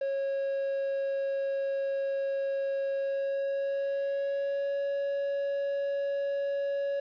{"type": "tone with pitch glide", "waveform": "triangle", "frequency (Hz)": [548, 560.2], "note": ["C#5", "C#5"], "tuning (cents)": [-20, 18], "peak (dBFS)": -26, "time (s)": [0.01, 7], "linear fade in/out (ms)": 5, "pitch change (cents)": 38, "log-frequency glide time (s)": [2.96, 4.79], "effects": ["resampled to 11025 Hz", "10-bit"]}